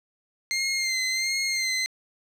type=tone with vibrato; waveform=20% pulse; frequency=2100 Hz; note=C7; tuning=6 cents sharp; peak=-19 dBFS; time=0.51-1.86 s; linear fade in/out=0 ms; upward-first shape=sine; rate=1.4 Hz; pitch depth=43 cents each way; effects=low-pass 10000 Hz 12 dB/octave